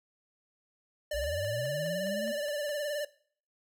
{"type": "tone with vibrato", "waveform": "square", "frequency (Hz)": 587.3, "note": "D5", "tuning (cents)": 0, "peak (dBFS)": -32, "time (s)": [1.11, 3.05], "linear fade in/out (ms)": 5, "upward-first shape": "sine", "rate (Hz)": 19, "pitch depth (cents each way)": 48}
{"type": "linear sweep", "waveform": "sine", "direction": "up", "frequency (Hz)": [53.4, 233.1], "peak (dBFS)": -36, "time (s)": [1.13, 2.33], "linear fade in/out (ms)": 20}
{"type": "click train", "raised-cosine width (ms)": 0.3, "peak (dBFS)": -36, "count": 8, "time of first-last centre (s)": [1.24, 2.692], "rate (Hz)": 4.82}
{"effects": ["noise-tail reverb RT60 0.5 s tail -19 dB re dry"]}